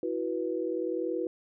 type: chord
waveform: sine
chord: E suspended second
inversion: none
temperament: equal with one note detuned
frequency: 329.6 / 370 / 488.8 Hz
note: E4 / F#4 / B4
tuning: 0 / 0 / -18 cents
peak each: -33 dBFS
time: 0.03-1.27 s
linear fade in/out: 2 ms
effects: none